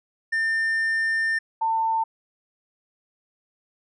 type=tone pair in turn; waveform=triangle / sine; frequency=1800 / 896.6 Hz; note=A6 / A5; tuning=+39 / +32 cents; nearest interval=octave; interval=1207 cents; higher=first; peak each=-19 / -20 dBFS; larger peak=first; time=0.32-1.39 / 1.61-2.04 s; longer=first; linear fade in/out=10 ms; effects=resampled to 24000 Hz